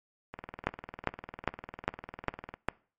two click trains, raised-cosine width 0.5 ms, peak -11 / -24 dBFS, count 6 / 45, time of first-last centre 0.67-2.686 / 0.34-2.54 s, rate 2.48 / 20 Hz, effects noise-tail reverb RT60 0.4 s tail -24 dB re dry + MP3 48 kbps

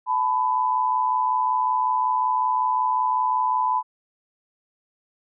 sine tone pair together, 872.6 / 998 Hz, A5 / B5, -15 / +18 cents, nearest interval major second, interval 233 cents, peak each -25 / -20 dBFS, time 0.06-3.83 s, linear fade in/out 50 ms, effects none

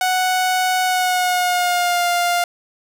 sawtooth tone with pitch glide, 740 to 700.9 Hz, F#5 to F5, 0 to +6 cents, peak -12 dBFS, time 0.01-2.44 s, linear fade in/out 2 ms, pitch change -94 cents, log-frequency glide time 0.84-2.07 s, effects none

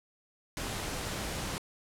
pink noise, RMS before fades -36 dBFS, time 0.57-1.58 s, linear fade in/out 0 ms, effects low-pass 11000 Hz 12 dB/octave

